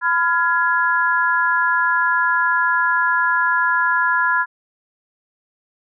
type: chord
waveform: sine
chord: F diminished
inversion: second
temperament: just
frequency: 1005.8 / 1396.9 / 1676.3 Hz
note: Cb6 / F6 / Ab6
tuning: +31 / 0 / +16 cents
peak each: -19 dBFS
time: 0.01-4.46 s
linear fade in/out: 50 ms
effects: none